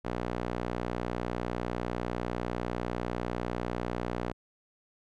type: tone with band-pass filter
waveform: sawtooth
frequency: 60 Hz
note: B1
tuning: 49 cents flat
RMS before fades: -34 dBFS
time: 0.04-4.33 s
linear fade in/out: 20 ms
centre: 600 Hz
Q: 0.51
effects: none